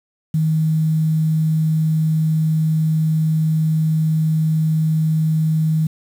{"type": "tone with quantisation", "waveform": "sine", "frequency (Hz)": 157.7, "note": "D#3", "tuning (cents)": 24, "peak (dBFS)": -14, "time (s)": [0.34, 5.87], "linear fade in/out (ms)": 5, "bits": 7, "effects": []}